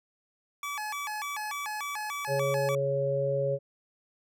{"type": "tone with vibrato", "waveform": "25% pulse", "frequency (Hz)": 987.8, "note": "B5", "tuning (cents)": 0, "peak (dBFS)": -29, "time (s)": [0.63, 2.75], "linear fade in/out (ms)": 2, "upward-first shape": "square", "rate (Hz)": 3.4, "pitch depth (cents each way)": 260}
{"type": "harmonic tone", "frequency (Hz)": 138.59, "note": "C#3", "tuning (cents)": 0, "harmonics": [1, 3, 4], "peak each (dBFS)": [-32, -33, -27], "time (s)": [2.27, 3.59], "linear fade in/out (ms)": 50}
{"effects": []}